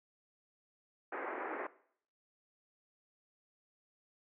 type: band-pass noise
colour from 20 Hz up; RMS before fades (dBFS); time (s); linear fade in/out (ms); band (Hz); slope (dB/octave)
pink; -41; 1.12-1.67; 5; 300 to 2100; 48
effects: noise-tail reverb RT60 0.6 s tail -18 dB re dry